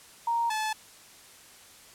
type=tone pair in turn; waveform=sine / sawtooth; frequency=932.3 / 866.1 Hz; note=A#5 / A5; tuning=0 / -28 cents; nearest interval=minor second; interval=128 cents; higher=first; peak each=-24 dBFS; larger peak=neither; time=0.27-0.5 / 0.5-0.73 s; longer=neither; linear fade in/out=5 ms; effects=white hiss -52 dBFS RMS until 1.94 s + low-pass 11000 Hz 12 dB/octave